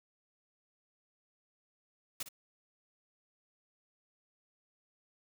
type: noise with echo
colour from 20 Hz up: white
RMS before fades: -38 dBFS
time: 2.2-2.23 s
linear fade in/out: 5 ms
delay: 58 ms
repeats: 1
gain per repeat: -11 dB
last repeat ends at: 2.288 s
effects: none